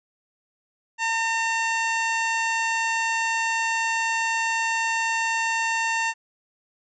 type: harmonic tone with a mistuned harmonic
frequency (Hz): 908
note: A#5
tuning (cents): -46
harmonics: 1 / 2 / 3 / 4 / 5 / 6 / 7 / 8 / 9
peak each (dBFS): -26 / -26 / -28 / -41 / -39 / -44 / -38 / -37 / -49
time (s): 0.98-6.14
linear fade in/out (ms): 50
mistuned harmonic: 7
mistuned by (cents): -54
effects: none